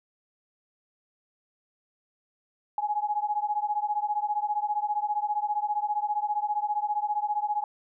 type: beating tone pair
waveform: sine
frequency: 830.6 / 845.6 Hz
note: G#5 / G#5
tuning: 0 / +31 cents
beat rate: 15 Hz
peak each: -28 / -29 dBFS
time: 2.78-7.64 s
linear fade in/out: 2 ms
effects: none